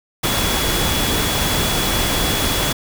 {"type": "tone in noise", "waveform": "sine", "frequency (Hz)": 3381, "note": "G#7", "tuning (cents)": 30, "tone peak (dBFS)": -25, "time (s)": [0.23, 2.73], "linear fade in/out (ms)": 10, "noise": "pink", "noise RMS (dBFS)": -19, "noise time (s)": [0.23, 2.73], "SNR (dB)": -9, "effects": []}